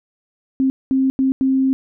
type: tone bursts at uneven times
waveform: sine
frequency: 265.3 Hz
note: C4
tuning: 24 cents sharp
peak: -13 dBFS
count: 4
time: 0.6-0.7 / 0.91-1.1 / 1.19-1.32 / 1.41-1.73 s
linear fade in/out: 0 ms
effects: none